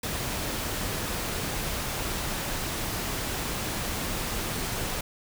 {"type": "noise", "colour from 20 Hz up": "pink", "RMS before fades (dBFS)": -31, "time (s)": [0.03, 5.01], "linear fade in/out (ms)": 5, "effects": []}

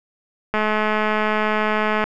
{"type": "click train", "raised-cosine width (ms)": 0.5, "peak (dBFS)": -6, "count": 322, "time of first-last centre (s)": [0.54, 2.04], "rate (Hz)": 214, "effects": []}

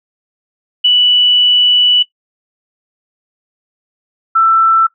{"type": "tone pair in turn", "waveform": "sine", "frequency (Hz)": [2960, 1332.3], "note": ["F#7", "E6"], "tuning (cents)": [0, 18], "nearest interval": "octave + major second", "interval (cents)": 1382, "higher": "first", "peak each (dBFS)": -6, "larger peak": "neither", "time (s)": [[0.84, 2.03], [4.35, 4.87]], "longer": "first", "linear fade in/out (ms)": 10, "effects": ["noise-tail reverb RT60 0.1 s tail -17 dB re dry"]}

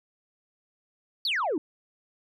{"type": "exponential sweep", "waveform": "sine", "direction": "down", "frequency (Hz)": [4699, 277.2], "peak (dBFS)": -23, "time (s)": [1.25, 1.58], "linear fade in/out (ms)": 2, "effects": ["tanh soft clip ceiling -22 dBFS"]}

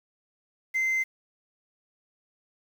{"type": "tone", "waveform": "sine", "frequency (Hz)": 2074, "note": "C7", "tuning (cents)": -16, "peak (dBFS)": -21, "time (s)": [0.74, 1.04], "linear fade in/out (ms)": 20, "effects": ["tanh soft clip ceiling -22 dBFS", "8-bit"]}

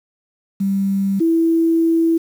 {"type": "tone pair in turn", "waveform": "sine", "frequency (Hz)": [196, 329.6], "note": ["G3", "E4"], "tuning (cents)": [0, 0], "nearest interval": "major sixth", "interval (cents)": 900, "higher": "second", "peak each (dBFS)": [-15, -12], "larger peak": "second", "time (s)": [[0.6, 1.2], [1.2, 2.18]], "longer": "second", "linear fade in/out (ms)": 10, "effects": ["7-bit"]}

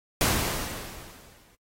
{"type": "noise with exponential decay", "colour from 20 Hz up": "pink", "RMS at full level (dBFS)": -21, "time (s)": [0.21, 1.55], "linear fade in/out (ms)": 0, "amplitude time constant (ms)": 290, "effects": ["noise-tail reverb RT60 0.1 s tail -22 dB re dry", "AAC 48 kbps"]}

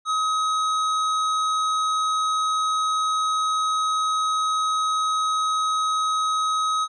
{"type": "tone with hard clipping", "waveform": "sine", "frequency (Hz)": 1269, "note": "D#6", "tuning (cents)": 34, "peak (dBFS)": -22, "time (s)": [0.05, 6.88], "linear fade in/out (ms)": 50, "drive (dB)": 12, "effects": ["resampled to 22050 Hz"]}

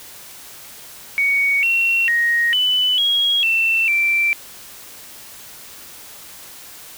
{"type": "tone with pitch steps", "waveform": "sine", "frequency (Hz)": [2237, 2726, 1875, 2997, 3296, 2682, 2345], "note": ["C#7", "F7", "A#6", "F#7", "G#7", "E7", "D7"], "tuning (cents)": [15, -43, 10, 22, -14, 29, -3], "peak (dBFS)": -14, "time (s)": [1.18, 4.33], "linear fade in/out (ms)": 0, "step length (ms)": 450, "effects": ["white hiss -39 dBFS RMS until 6.97 s"]}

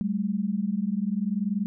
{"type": "tone pair together", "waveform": "sine", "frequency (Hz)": [192.9, 213.4], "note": ["G3", "G#3"], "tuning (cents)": [-28, 47], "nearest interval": "major second", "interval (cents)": 175, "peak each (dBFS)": -27, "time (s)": [0.01, 1.66], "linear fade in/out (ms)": 0, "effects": []}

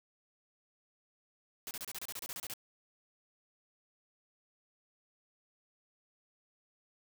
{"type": "noise bursts", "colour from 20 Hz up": "white", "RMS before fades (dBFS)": -42, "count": 13, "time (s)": [1.67, 2.537], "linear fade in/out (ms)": 0, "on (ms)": 39, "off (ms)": 30, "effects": []}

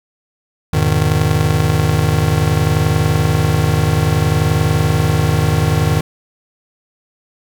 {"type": "chord", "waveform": "square", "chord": "E major seventh", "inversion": "none", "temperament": "just", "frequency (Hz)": [82.41, 103.01, 123.61, 154.51], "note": ["E2", "G#2", "B2", "D#3"], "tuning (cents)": [0, -14, 2, -12], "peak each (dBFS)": [-20, -18, -21, -16], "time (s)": [0.73, 6.01], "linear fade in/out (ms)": 5, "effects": ["8-bit"]}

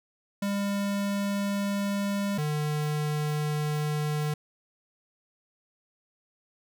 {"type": "tone pair in turn", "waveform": "square", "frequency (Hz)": [200.7, 150.36], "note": ["G3", "D3"], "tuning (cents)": [41, 41], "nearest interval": "perfect fourth", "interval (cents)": 500, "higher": "first", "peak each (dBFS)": -27, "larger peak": "neither", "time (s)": [[0.42, 2.38], [2.38, 4.34]], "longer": "neither", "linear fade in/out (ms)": 5, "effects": []}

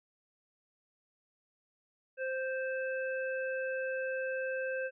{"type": "harmonic tone", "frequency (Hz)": 523.3, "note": "C5", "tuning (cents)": 0, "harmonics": [1, 3, 5], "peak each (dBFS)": [-34, -38, -46], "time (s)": [2.17, 4.91], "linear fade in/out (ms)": 50, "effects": []}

